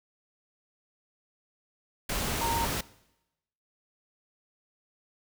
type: tone in noise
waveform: sine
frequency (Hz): 924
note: A#5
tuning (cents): -16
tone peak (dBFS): -29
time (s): 2.41-2.65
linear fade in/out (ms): 5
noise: pink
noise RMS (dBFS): -31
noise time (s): 2.09-2.81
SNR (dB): -1
effects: noise-tail reverb RT60 0.9 s tail -20 dB re dry